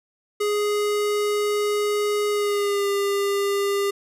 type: tone with pitch glide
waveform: square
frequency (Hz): 415.3 to 400.7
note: G#4 to G4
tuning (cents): 0 to +38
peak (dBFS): -21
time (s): 0.4-3.91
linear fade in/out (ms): 10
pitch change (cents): -62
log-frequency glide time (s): 2.3-2.88
effects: resampled to 32000 Hz